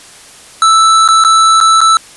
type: tone with dropouts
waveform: square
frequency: 1318.5 Hz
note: E6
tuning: in tune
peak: -5 dBFS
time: 0.62-1.97 s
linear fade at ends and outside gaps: 1 ms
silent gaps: 1.078-1.087 / 1.239-1.248 / 1.603-1.611 / 1.806-1.814 s
effects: white hiss -36 dBFS RMS until 2.16 s + resampled to 24000 Hz